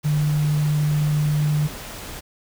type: tone in noise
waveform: sine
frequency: 150 Hz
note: D3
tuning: 37 cents sharp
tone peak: -17 dBFS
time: 0.04-1.68 s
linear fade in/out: 20 ms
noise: pink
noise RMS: -35 dBFS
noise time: 0.03-2.21 s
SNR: +15 dB
effects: none